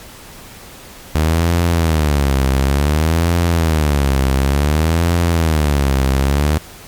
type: tone with vibrato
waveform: sawtooth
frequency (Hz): 75.6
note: D#2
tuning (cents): -49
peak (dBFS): -8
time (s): 1.15-6.58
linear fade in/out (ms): 0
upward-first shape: sine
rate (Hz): 0.56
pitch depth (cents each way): 220
effects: pink hiss -37 dBFS RMS until 6.87 s + MP3 96 kbps